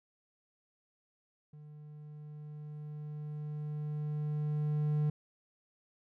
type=tone with level ramp; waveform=triangle; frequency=150 Hz; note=D3; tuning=37 cents sharp; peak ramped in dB=-47 to -25 dBFS; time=1.53-5.1 s; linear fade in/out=5 ms; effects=none